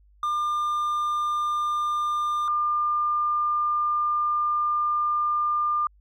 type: tone pair in turn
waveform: triangle / sine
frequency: 1200 / 1200 Hz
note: D6 / D6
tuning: +37 / +37 cents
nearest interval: unison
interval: 0 cents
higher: neither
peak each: -21 dBFS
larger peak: neither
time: 0.23-2.48 / 2.48-5.87 s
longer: second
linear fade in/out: 2 ms
effects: added 50 Hz sine -54 dBFS peak until 6 s